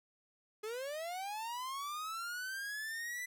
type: linear sweep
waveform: 45% pulse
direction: up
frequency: 415.3 to 2000 Hz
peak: -39 dBFS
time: 0.63-3.26 s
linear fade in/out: 10 ms
effects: none